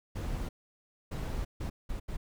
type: noise bursts at uneven times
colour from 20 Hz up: brown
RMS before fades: -35 dBFS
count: 5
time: 0.15-0.49 / 1.11-1.45 / 1.6-1.7 / 1.89-2 / 2.08-2.17 s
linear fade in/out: 10 ms
effects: none